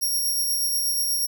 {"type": "tone with tremolo", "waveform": "10% pulse", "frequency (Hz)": 5588, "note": "F8", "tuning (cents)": 0, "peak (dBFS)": -15, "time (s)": [0.01, 1.27], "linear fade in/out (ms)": 20, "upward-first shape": "sine", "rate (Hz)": 8.3, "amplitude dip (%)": 25, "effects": []}